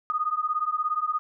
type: beating tone pair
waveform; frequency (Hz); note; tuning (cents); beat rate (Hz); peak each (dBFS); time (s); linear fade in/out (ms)
sine; 1228 / 1245; D#6 / D#6; -23 / +1; 17; -27; 0.1-1.19; 0
effects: none